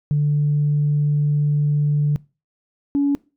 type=tone pair in turn; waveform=sine; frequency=147.1 / 283 Hz; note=D3 / C#4; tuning=+3 / +36 cents; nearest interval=major seventh; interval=1133 cents; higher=second; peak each=-14 dBFS; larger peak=neither; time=0.11-2.16 / 2.95-3.15 s; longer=first; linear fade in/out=0 ms; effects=noise-tail reverb RT60 0.3 s tail -22 dB re dry + tanh soft clip ceiling -11 dBFS